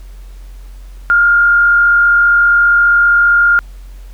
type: tone with frequency modulation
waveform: sine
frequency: 1408 Hz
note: F6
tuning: 14 cents sharp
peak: -6 dBFS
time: 1.1-3.59 s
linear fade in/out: 0 ms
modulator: 45 Hz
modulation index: 0.38
effects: added 45 Hz sine -29 dBFS peak until 4.13 s + pink hiss -48 dBFS RMS until 4.13 s